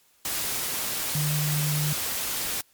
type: tone in noise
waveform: sine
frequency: 150 Hz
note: D3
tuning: 37 cents sharp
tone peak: -24 dBFS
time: 1.15-1.93 s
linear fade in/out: 2 ms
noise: white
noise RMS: -29 dBFS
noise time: 0.25-2.61 s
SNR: +2 dB
effects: white hiss -62 dBFS RMS until 2.73 s + MP3 96 kbps